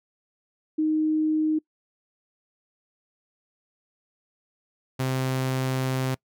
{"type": "tone pair in turn", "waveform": ["sine", "sawtooth"], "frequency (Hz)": [310.8, 130.68], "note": ["D#4", "C3"], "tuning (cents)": [-2, -2], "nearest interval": "octave + minor third", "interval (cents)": 1500, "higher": "first", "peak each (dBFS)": -20, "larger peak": "neither", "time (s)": [[0.78, 1.59], [4.99, 6.15]], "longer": "second", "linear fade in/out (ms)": 10, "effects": ["noise-tail reverb RT60 0.1 s tail -24 dB re dry"]}